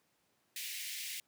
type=high-pass noise; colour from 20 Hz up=pink; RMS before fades=-42 dBFS; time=0.56-1.2 s; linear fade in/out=2 ms; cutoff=2000 Hz; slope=48 dB/octave; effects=pink hiss -75 dBFS RMS until 1.27 s + high-pass 150 Hz 12 dB/octave